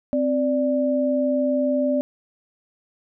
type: tone pair together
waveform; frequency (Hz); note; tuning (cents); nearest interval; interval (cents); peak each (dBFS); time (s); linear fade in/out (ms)
sine; 260.8 / 587.3; C4 / D5; -5 / 0; octave + major second; 1405; -21; 0.13-2.01; 0
effects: none